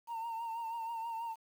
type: tone with vibrato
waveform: sine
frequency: 916 Hz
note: A#5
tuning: 31 cents flat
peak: -34 dBFS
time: 0.07-1.36 s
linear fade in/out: 50 ms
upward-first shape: triangle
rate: 6.2 Hz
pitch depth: 50 cents each way
effects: tanh soft clip ceiling -36 dBFS + 10-bit